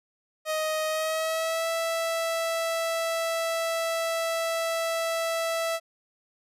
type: tone with pitch glide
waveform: sawtooth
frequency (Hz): 625 to 659.5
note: D#5 to E5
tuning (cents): +8 to +1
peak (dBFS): -22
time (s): 0.45-5.8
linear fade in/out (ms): 50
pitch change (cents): +93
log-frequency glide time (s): 0.88-1.69
effects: resampled to 32000 Hz